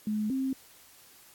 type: tone pair in turn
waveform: sine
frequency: 212.9 / 265.1 Hz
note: G#3 / C4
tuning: +43 / +23 cents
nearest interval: major third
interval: 380 cents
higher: second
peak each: -27 dBFS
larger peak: neither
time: 0.07-0.3 / 0.3-0.53 s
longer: neither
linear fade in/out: 2 ms
effects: white hiss -56 dBFS RMS until 1.34 s + AAC 64 kbps